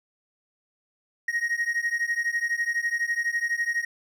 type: beating tone pair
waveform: triangle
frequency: 1872 / 1884 Hz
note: A#6 / A#6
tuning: +7 / +18 cents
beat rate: 12 Hz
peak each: -25 / -26 dBFS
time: 1.28-3.85 s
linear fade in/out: 5 ms
effects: none